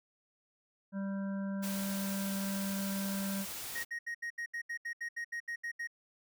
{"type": "harmonic tone", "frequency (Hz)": 196, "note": "G3", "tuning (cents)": 0, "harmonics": [1, 3, 5, 7, 8], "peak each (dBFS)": [-34, -46, -53, -56, -52], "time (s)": [0.92, 3.46], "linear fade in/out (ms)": 50}
{"type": "noise", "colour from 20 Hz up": "white", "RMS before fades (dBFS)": -42, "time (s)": [1.62, 3.85], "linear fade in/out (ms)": 20}
{"type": "tone bursts", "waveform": "triangle", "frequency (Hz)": 1875, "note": "A#6", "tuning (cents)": 10, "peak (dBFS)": -34, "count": 14, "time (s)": [3.75, 5.874], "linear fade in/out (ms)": 10, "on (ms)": 83, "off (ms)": 74}
{"effects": []}